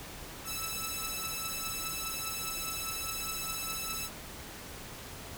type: beating tone pair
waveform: 5% pulse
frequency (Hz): 1310 / 1314.9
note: E6 / E6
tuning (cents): -11 / -5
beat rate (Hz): 4.9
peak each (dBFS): -26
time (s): 0.44-4.1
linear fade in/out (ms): 50
effects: pink hiss -45 dBFS RMS until 5.37 s